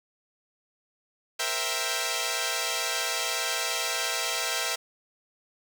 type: chord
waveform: 5% pulse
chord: C dominant seventh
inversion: third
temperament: equal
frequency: 466.2 / 523.3 / 659.3 / 784 Hz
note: Bb4 / C5 / E5 / G5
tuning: 0 / 0 / 0 / 0 cents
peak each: -22 / -23 / -19 / -22 dBFS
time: 1.39-4.76 s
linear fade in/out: 10 ms
effects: none